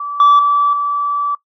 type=tone with level steps; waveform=sine; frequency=1156 Hz; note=D6; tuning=28 cents flat; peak=-20 / -3 / -9 / -14 dBFS; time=0-1.35 s; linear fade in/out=5 ms; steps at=0.2 / 0.39 / 0.73 s; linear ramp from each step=2 ms; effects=noise-tail reverb RT60 0.1 s tail -19 dB re dry + tanh soft clip ceiling -4 dBFS